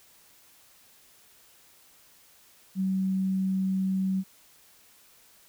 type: tone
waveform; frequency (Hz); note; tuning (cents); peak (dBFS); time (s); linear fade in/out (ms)
sine; 190; F#3; +46; -24; 2.75-4.24; 50
effects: white hiss -58 dBFS RMS until 5.48 s